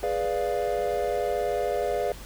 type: chord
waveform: triangle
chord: G# diminished seventh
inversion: none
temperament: equal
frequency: 415.3 / 493.9 / 587.3 / 698.5 Hz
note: G#4 / B4 / D5 / F5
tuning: 0 / 0 / 0 / 0 cents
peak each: -28 dBFS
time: 0.03-2.12 s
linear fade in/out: 2 ms
effects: added 50 Hz sine -43 dBFS peak until 2.25 s + pink hiss -45 dBFS RMS until 2.25 s